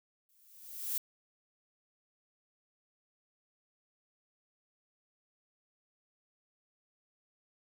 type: noise with exponential growth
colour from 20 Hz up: violet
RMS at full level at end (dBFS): -32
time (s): 0.29-0.98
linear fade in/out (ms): 2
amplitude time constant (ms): 150
effects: none